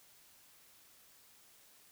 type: silence
effects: white hiss -63 dBFS RMS until 1.91 s